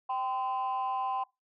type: tone pair together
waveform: sine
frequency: 781 / 1026.3 Hz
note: G5 / C6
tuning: -7 / -34 cents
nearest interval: perfect fourth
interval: 473 cents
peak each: -30 / -31 dBFS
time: 0.09-1.24 s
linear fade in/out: 10 ms
effects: noise-tail reverb RT60 0.2 s tail -21 dB re dry + tanh soft clip ceiling -25 dBFS